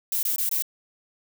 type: noise bursts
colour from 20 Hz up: violet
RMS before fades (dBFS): -25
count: 4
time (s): 0.12-0.623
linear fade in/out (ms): 2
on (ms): 110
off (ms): 21
effects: none